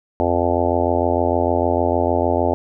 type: harmonic tone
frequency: 86.6 Hz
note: F2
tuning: 14 cents flat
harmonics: 1 / 3 / 4 / 5 / 6 / 7 / 8 / 9 / 10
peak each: -24 / -24 / -24 / -24 / -25 / -22 / -25 / -26 / -26 dBFS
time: 0.2-2.54 s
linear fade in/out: 0 ms
effects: none